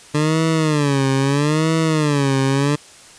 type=tone with vibrato; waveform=20% pulse; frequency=147.5 Hz; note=D3; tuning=8 cents sharp; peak=-10 dBFS; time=0.14-2.76 s; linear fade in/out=10 ms; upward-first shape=sine; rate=0.77 Hz; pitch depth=160 cents each way; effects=white hiss -43 dBFS RMS until 3.18 s + resampled to 22050 Hz